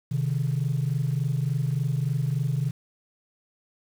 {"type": "tone pair together", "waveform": "sine", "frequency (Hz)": [129.76, 153.2], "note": ["C3", "D#3"], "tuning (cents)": [-14, -27], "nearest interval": "minor third", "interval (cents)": 287, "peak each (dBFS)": [-24, -25], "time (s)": [0.11, 2.71], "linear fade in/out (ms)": 10, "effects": ["tanh soft clip ceiling -18 dBFS", "8-bit"]}